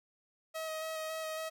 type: tone with vibrato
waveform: sawtooth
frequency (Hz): 635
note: D#5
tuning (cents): +35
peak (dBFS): -33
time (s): 0.54-1.5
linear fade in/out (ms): 20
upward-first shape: square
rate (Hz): 3.6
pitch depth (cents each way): 12
effects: none